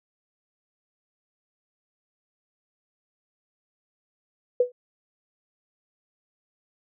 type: tone with exponential decay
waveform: sine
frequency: 493.9 Hz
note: B4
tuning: in tune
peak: -13 dBFS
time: 4.6-4.72 s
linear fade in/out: 5 ms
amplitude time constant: 26 ms
effects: none